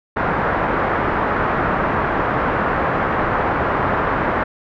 white low-pass noise, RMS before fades -19 dBFS, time 0.16-4.44 s, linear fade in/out 10 ms, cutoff 1500 Hz, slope 24 dB/octave, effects none

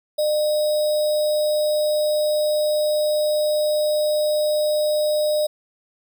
sine tone with sample-and-hold, 605 Hz, D#5, 49 cents flat, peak -17 dBFS, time 0.18-5.47 s, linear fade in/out 10 ms, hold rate 4410 Hz, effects none

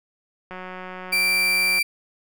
click train, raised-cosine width 0.5 ms, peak -21 dBFS, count 236, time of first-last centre 0.51-1.787 s, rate 184 Hz
35% pulse tone, 2349 Hz, D7, in tune, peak -16 dBFS, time 1.12-1.83 s, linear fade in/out 10 ms
effects none

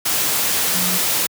sine tone in noise, 182.1 Hz, F#3, 27 cents flat, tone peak -25 dBFS, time 0.74-0.98 s, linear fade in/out 10 ms, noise white, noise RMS -19 dBFS, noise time 0.05-1.27 s, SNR -9 dB, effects high-pass 100 Hz 12 dB/octave

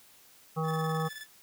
harmonic tone, 159.6 Hz, D#3, 44 cents sharp, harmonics 1 / 3 / 5 / 7 / 8, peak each -30 / -35 / -37 / -38 / -39 dBFS, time 0.56-1.09 s, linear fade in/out 20 ms
sawtooth tone with tremolo, 1739 Hz, A6, 21 cents flat, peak -36 dBFS, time 0.63-1.27 s, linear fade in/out 50 ms, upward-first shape square, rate 19 Hz, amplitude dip 55%
effects white hiss -58 dBFS RMS until 1.42 s

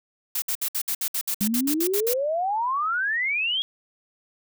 blue noise bursts, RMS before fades -26 dBFS, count 14, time 0.35-2.137 s, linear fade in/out 5 ms, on 71 ms, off 61 ms
sine exponential sweep, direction up, 200 to 3339 Hz, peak -22 dBFS, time 1.41-3.62 s, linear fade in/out 0 ms
effects none

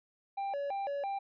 triangle tone with vibrato, 669 Hz, E5, 25 cents sharp, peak -31 dBFS, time 0.37-1.19 s, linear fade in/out 10 ms, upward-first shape square, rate 3 Hz, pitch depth 290 cents each way, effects resampled to 11025 Hz

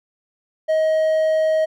triangle tone, 631 Hz, D#5, 24 cents sharp, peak -13 dBFS, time 0.68-1.66 s, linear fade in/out 20 ms, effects none

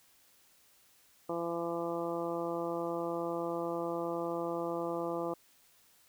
harmonic tone, 169.5 Hz, E3, 49 cents sharp, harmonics 1 / 2 / 3 / 4 / 5 / 6 / 7, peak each -45 / -37 / -37 / -41 / -44 / -45 / -44 dBFS, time 1.29-5.34 s, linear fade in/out 5 ms, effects white hiss -65 dBFS RMS until 6.08 s

